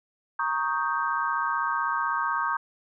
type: chord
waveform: sine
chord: Eb dominant seventh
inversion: second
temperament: equal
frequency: 932.3 / 1108.7 / 1244.5 / 1568 Hz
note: Bb5 / Db6 / Eb6 / G6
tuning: 0 / 0 / 0 / 0 cents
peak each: -30 / -29 / -30 / -30 dBFS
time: 0.39-2.57 s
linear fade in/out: 5 ms
effects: none